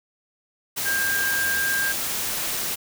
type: tone in noise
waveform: sine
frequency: 1600 Hz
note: G6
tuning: 35 cents sharp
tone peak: -22 dBFS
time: 0.85-1.93 s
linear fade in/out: 20 ms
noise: white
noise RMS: -27 dBFS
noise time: 0.76-2.76 s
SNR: +2 dB
effects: none